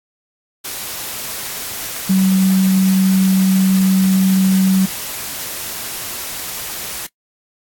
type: tone in noise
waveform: sine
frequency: 189.7 Hz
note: F#3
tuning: 43 cents sharp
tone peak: -10 dBFS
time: 2.09-4.86 s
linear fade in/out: 10 ms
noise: white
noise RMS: -26 dBFS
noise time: 0.64-7.07 s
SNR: +13 dB
effects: noise-tail reverb RT60 0.1 s tail -22 dB re dry + AAC 64 kbps